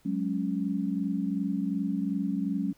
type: chord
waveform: sine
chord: F# suspended second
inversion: none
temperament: equal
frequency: 185 / 207.7 / 277.2 Hz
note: F#3 / G#3 / C#4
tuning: 0 / 0 / 0 cents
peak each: -31 dBFS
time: 0.05-2.73 s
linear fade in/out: 10 ms
effects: pink hiss -64 dBFS RMS until 2.77 s